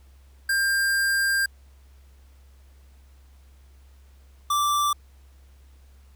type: tone pair in turn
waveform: square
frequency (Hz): 1595 / 1170.8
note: G6 / D6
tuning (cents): +30 / -6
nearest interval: perfect fourth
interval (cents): 536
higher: first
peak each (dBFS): -21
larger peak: neither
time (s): 0.49-1.46 / 4.5-4.93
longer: first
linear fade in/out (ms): 5
effects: added 67 Hz sine -49 dBFS peak until 6.15 s + pink hiss -63 dBFS RMS until 6.15 s